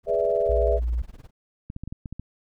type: noise with tremolo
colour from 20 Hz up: brown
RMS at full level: -41 dBFS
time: 0.03-1.31 s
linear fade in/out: 50 ms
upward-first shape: sine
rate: 19 Hz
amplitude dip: 95%
type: chord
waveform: sine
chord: E dominant seventh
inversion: first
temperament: equal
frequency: 415.3 / 493.9 / 587.3 / 659.3 Hz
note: G#4 / B4 / D5 / E5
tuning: 0 / 0 / 0 / 0 cents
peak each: -26 / -26 / -26 / -24 dBFS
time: 0.06-0.8 s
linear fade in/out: 50 ms
type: tone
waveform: sine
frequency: 58.7 Hz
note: A#1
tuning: 13 cents sharp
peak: -22 dBFS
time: 0.49-1.02 s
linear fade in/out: 5 ms
type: clicks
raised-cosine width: 5 ms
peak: -22 dBFS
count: 8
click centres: 1.701 / 1.764 / 1.836 / 1.876 / 1.925 / 2.058 / 2.126 / 2.196 s
effects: none